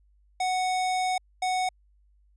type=tone bursts at uneven times; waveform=square; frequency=740 Hz; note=F#5; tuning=in tune; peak=-25 dBFS; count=2; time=0.4-1.18 / 1.42-1.69 s; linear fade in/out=5 ms; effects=added 50 Hz sine -59 dBFS peak until 2.36 s + resampled to 22050 Hz